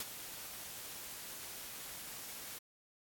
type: noise with ADSR envelope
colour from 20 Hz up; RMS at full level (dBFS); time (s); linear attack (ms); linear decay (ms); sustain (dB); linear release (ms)
white; -37; 0-2.59; 3; 32; -10; 11
effects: AAC 64 kbps